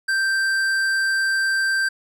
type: tone with tanh clipping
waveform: sine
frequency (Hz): 1568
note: G6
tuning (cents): 0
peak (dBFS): -20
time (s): 0.08-1.89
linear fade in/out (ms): 10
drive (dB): 13
effects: none